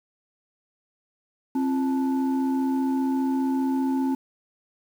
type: tone with frequency modulation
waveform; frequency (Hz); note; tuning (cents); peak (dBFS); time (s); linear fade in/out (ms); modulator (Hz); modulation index
sine; 266; C4; +29; -21; 1.55-4.15; 5; 607; 0.51
effects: 8-bit